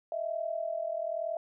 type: tone pair together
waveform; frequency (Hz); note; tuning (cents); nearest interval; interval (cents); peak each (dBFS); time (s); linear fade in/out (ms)
sine; 629.1 / 670; D#5 / E5; +19 / +28; minor second; 109; -35 / -33; 0.12-1.37; 2
effects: none